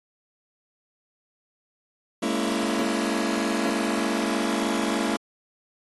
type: chord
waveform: sawtooth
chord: A# half-diminished seventh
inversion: third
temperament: just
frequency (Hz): 209.8 / 233.1 / 279.7 / 335.6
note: G#3 / A#3 / C#4 / E4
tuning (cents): +18 / 0 / +16 / +31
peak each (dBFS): -25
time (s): 2.22-5.17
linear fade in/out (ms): 10
effects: AAC 32 kbps